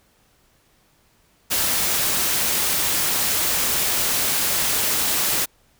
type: noise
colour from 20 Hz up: white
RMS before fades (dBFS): -21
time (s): 1.5-5.46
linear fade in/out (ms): 20
effects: pink hiss -60 dBFS RMS until 5.79 s